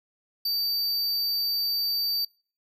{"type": "tone", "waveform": "square", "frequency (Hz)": 4628, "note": "D8", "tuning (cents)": -26, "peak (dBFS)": -25, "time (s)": [0.45, 2.25], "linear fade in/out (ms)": 5, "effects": ["noise-tail reverb RT60 0.4 s tail -25 dB re dry"]}